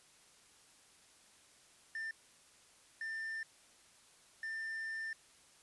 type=tone bursts at uneven times; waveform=triangle; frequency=1791 Hz; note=A6; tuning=30 cents sharp; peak=-37 dBFS; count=3; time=1.95-2.11 / 3.01-3.43 / 4.43-5.13 s; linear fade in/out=2 ms; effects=white hiss -64 dBFS RMS until 5.62 s + resampled to 24000 Hz